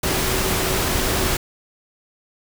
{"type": "tone in noise", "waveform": "sine", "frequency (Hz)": 377.6, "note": "F#4", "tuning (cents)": 35, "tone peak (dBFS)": -29, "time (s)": [0.03, 1.37], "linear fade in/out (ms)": 5, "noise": "pink", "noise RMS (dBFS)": -21, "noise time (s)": [0.03, 1.37], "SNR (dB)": -11, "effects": []}